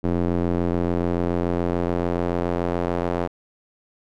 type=tone with band-pass filter sweep; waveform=square; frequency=43.48 Hz; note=F1; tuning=7 cents flat; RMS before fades=-23 dBFS; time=0.03-3.28 s; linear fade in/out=20 ms; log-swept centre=310 to 570 Hz; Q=1; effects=none